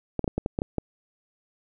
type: clicks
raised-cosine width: 2 ms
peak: -12 dBFS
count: 8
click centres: 0.193 / 0.243 / 0.278 / 0.38 / 0.461 / 0.589 / 0.619 / 0.783 s
effects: none